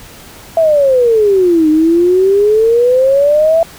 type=exponential two-way sweep; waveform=sine; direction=down then up; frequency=670 to 305.1 to 670 Hz; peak=-6 dBFS; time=0.57-3.63 s; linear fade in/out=2 ms; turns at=1.69 s; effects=pink hiss -35 dBFS RMS until 3.78 s